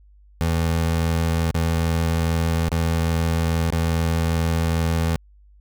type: tone with dropouts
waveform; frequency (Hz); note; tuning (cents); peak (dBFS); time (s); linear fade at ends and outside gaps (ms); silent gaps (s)
25% pulse; 82.41; E2; 0; -15; 0.41-5.16; 0; 1.511-1.545 / 2.691-2.718 / 3.703-3.725
effects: added 50 Hz sine -48 dBFS peak until 5.6 s